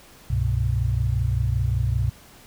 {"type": "tone cluster", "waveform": "sine", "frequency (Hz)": [66.2, 98.7, 123.9], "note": ["C2", "G2", "B2"], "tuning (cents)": [21, 12, 6], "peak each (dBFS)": -24, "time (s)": [0.3, 2.1], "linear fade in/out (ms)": 5, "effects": ["pink hiss -49 dBFS RMS until 2.46 s"]}